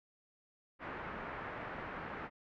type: low-pass noise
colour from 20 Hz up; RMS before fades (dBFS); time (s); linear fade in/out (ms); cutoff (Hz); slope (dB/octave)
white; -44; 0.79-2.3; 50; 1800; 24
effects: none